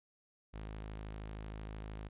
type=tone; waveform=sawtooth; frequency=53 Hz; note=G#1; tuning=36 cents sharp; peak=-39 dBFS; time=0.53-2.09 s; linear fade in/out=20 ms; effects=resampled to 8000 Hz